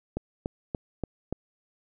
click train, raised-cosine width 2 ms, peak -16 dBFS, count 5, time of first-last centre 0.17-1.326 s, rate 3.46 Hz, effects none

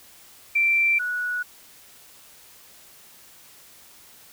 sine tone pair in turn, 2349 / 1467.9 Hz, D7 / F#6, 0 / -14 cents, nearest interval minor sixth, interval 814 cents, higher first, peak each -17 / -24 dBFS, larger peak first, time 0.55-0.99 / 0.99-1.43 s, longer neither, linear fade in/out 10 ms, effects white hiss -50 dBFS RMS until 4.32 s

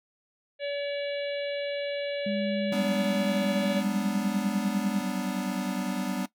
harmonic tone, 570 Hz, C#5, 48 cents sharp, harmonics 1 / 3 / 4 / 5 / 6 / 7, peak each -29 / -39 / -41 / -43 / -45 / -46 dBFS, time 0.59-3.84 s, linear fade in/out 50 ms
sine tone, 204.9 Hz, G#3, 23 cents flat, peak -28 dBFS, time 2.26-5.01 s, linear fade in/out 5 ms
square chord, G major seventh, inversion third, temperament equal with one note detuned, 185 / 194.76 / 246.9 / 293.7 Hz, F#3 / G3 / B3 / D4, 0 / -11 / 0 / 0 cents, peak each -37 / -33 / -34 / -36 dBFS, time 2.72-6.26 s, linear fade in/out 5 ms
effects noise-tail reverb RT60 0.1 s tail -17 dB re dry

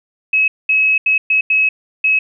sine tone bursts at uneven times, 2568 Hz, E7, 46 cents flat, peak -10 dBFS, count 6, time 0.33-0.48 / 0.69-0.98 / 1.06-1.18 / 1.3-1.41 / 1.5-1.69 / 2.04-2.19 s, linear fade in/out 5 ms, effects none

